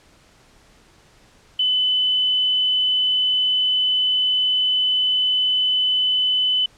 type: tone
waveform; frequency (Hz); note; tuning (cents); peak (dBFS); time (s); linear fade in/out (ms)
sine; 3013; F#7; +31; -16; 1.59-6.66; 5
effects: pink hiss -53 dBFS RMS until 6.77 s + low-pass 8000 Hz 12 dB/octave